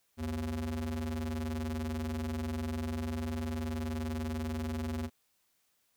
square ring-modulated tone, 76.9 Hz, D#2, 20 cents flat, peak -31 dBFS, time 0.17-5.1 s, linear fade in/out 50 ms, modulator 164 Hz, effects white hiss -74 dBFS RMS until 5.96 s

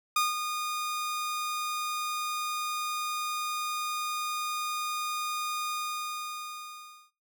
sawtooth tone with ADSR envelope, 1225 Hz, D#6, 27 cents flat, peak -19 dBFS, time 0.16-7.11 s, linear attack 4 ms, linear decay 170 ms, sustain -8 dB, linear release 1400 ms, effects noise-tail reverb RT60 0.3 s tail -18 dB re dry

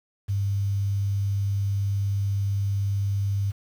sine tone, 99.5 Hz, G2, 26 cents sharp, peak -22 dBFS, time 0.28-3.52 s, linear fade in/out 20 ms, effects 8-bit

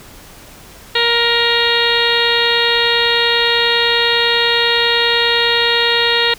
harmonic tone, 470 Hz, A#4, 14 cents sharp, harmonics 1 / 2 / 3 / 4 / 5 / 6 / 7 / 8 / 9, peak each -19 / -22 / -23 / -18 / -24 / -20 / -22 / -18 / -22 dBFS, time 0.95-6.34 s, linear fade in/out 5 ms, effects pink hiss -39 dBFS RMS until 6.38 s

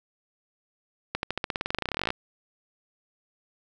accelerating click train, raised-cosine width 0.3 ms, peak -11 dBFS, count 25, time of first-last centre 1.15-2.104 s, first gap 81 ms, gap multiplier 0.93, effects none

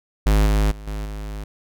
square tone with level steps, 51.91 Hz, G#1, in tune, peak -14 / -16 / -35 / -26 / -29 dBFS, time 0.26-1.44 s, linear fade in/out 5 ms, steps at 0.46 / 0.71 / 0.87 / 1.05 s, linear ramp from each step 5 ms, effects none

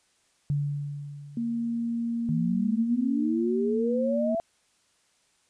sine tone with exponential decay, 144 Hz, D3, 34 cents flat, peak -22 dBFS, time 0.5-2.21 s, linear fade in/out 0 ms, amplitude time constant 370 ms
sine tone, 233.1 Hz, A#3, in tune, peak -26 dBFS, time 1.37-4.35 s, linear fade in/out 2 ms
sine exponential sweep, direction up, 155.56 to 682 Hz, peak -25 dBFS, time 2.29-4.4 s, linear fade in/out 0 ms
effects white hiss -67 dBFS RMS until 5.49 s + resampled to 22050 Hz

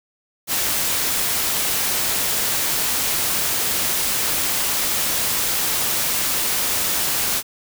white noise, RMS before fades -21 dBFS, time 0.47-7.43 s, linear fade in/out 50 ms, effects none

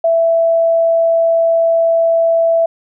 sine tone, 663 Hz, E5, 10 cents sharp, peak -9 dBFS, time 0.04-2.66 s, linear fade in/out 5 ms, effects none

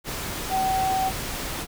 sine tone in noise, 761 Hz, F#5, 48 cents sharp, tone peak -21 dBFS, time 0.49-1.12 s, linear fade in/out 50 ms, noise pink, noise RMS -31 dBFS, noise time 0.04-1.67 s, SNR +7 dB, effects none

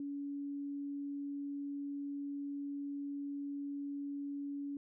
sine tone, 283.3 Hz, C#4, 38 cents sharp, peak -38 dBFS, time 0-4.77 s, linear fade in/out 2 ms, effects none

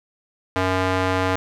square tone with band-pass filter, 93.1 Hz, F#2, 11 cents sharp, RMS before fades -21 dBFS, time 0.56-1.36 s, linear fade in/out 0 ms, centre 1100 Hz, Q 0.61, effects none

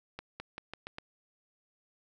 accelerating click train, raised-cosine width 0.3 ms, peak -24 dBFS, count 6, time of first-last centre 0.19-0.984 s, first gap 210 ms, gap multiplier 0.86, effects none

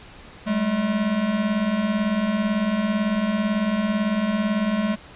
square beating tone pair, 196 / 214 Hz, G3 / A3, 0 / -48 cents, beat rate 18 Hz, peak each -27 / -22 dBFS, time 0.46-4.96 s, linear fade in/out 20 ms, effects pink hiss -44 dBFS RMS until 5.15 s + resampled to 8000 Hz

